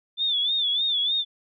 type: tone with vibrato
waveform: sine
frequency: 3520 Hz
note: A7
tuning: in tune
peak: -21 dBFS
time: 0.17-1.25 s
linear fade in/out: 50 ms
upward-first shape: sine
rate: 3.3 Hz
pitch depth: 94 cents each way
effects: none